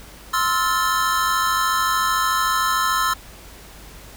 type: chord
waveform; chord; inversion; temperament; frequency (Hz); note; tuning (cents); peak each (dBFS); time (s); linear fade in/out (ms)
square; F major seventh; second; equal with one note detuned; 1046.5 / 1303.4 / 1396.9 / 1760; C6 / E6 / F6 / A6; 0 / -20 / 0 / 0; -23 / -22 / -27 / -28; 0.33-3.14; 10
effects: added 50 Hz sine -43 dBFS peak until 4.16 s + pink hiss -43 dBFS RMS until 4.16 s